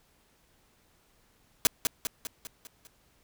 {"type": "noise with echo", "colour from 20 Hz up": "white", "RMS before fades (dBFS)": -21, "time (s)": [1.65, 1.67], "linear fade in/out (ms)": 0, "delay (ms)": 200, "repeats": 6, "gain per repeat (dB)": -5, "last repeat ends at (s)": 2.87, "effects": ["pink hiss -66 dBFS RMS until 3.23 s"]}